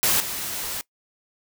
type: noise with level steps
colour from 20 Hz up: white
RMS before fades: -20 / -30 dBFS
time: 0.03-0.81 s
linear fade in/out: 0 ms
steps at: 0.2 s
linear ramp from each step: 2 ms
effects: noise-tail reverb RT60 0.1 s tail -21 dB re dry